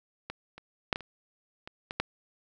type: clicks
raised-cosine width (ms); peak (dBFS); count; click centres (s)
0.3; -20 / -29 / -9 / -16 / -28 / -25 / -19 / -11; 8; 0.3 / 0.58 / 0.928 / 0.959 / 1.007 / 1.675 / 1.909 / 2
effects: none